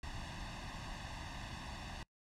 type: noise with comb filter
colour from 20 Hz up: pink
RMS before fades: -45 dBFS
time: 0.03-2.03 s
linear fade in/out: 2 ms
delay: 1.1 ms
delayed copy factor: +0.85
effects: noise-tail reverb RT60 0.1 s tail -25 dB re dry + low-pass 5000 Hz 12 dB/octave